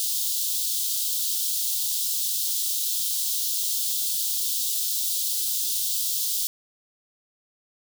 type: high-pass noise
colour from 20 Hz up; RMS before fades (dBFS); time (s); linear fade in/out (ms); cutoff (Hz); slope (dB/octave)
white; -26; 0-6.47; 0; 3300; 48
effects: none